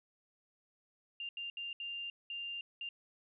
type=tone bursts at uneven times; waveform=sine; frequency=2793 Hz; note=F7; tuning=1 cent flat; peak=-39 dBFS; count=6; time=1.2-1.29 / 1.37-1.5 / 1.57-1.73 / 1.8-2.1 / 2.3-2.61 / 2.81-2.89 s; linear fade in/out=2 ms; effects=none